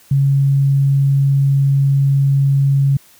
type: tone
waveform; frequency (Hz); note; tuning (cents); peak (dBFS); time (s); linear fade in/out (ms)
sine; 138.3; C#3; -4; -10; 0.11-2.97; 5
effects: white hiss -48 dBFS RMS until 3.19 s